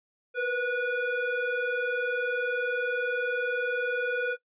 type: tone with frequency modulation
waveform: sine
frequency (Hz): 480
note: B4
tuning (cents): -49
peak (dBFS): -26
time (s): 0.34-4.37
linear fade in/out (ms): 50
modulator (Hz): 980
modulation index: 1.6
effects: noise-tail reverb RT60 0.1 s tail -19 dB re dry + resampled to 8000 Hz